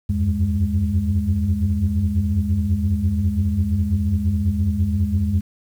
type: tone cluster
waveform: sine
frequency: 80.1 / 89.2 / 94.9 / 205.9 Hz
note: E2 / F2 / F#2 / G#3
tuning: -49 / +37 / +44 / -15 cents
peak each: -22 dBFS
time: 0.09-5.41 s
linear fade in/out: 10 ms
effects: tanh soft clip ceiling -8 dBFS + 8-bit